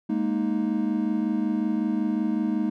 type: chord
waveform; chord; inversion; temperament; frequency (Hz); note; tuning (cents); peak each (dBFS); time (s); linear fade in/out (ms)
triangle; Ab suspended second; none; equal; 207.7 / 233.1 / 311.1; Ab3 / Bb3 / Eb4; 0 / 0 / 0; -25; 0.09-2.7; 10
effects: none